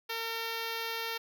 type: tone with notch filter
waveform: 5% pulse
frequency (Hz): 455.5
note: A#4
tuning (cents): -40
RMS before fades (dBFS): -36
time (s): 0.09-1.18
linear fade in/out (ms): 10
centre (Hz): 7500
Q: 1
effects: none